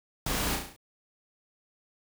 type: noise with echo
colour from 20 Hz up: pink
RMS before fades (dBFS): -31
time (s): 0.26-0.56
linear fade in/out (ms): 5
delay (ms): 34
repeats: 6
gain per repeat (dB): -4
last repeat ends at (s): 0.764
effects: none